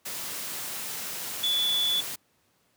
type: tone in noise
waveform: sine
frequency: 3447 Hz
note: A7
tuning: 36 cents flat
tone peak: -23 dBFS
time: 1.43-2.01 s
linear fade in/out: 10 ms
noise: white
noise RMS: -35 dBFS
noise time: 0.05-2.16 s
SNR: +9 dB
effects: pink hiss -68 dBFS RMS until 2.76 s + high-pass 100 Hz 12 dB/octave